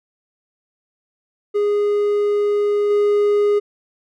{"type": "tone with level steps", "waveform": "triangle", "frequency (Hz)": 412.4, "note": "G#4", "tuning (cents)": -12, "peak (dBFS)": [-13, -11], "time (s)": [1.54, 3.6], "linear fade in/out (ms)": 20, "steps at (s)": 2.9, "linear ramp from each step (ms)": 5, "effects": []}